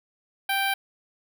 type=tone with notch filter; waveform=10% pulse; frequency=784 Hz; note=G5; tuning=in tune; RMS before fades=-25 dBFS; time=0.49-0.74 s; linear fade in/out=5 ms; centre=6100 Hz; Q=0.66; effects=none